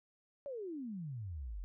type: exponential sweep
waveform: sine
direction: down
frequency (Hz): 585 to 42.27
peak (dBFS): -40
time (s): 0.46-1.64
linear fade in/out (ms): 0
effects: none